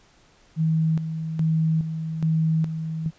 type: tone with tremolo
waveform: sine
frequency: 160 Hz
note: D#3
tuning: 49 cents sharp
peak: -18 dBFS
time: 0.56-3.11 s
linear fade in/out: 50 ms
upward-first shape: square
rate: 1.2 Hz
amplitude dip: 60%
effects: pink hiss -57 dBFS RMS until 3.18 s + resampled to 16000 Hz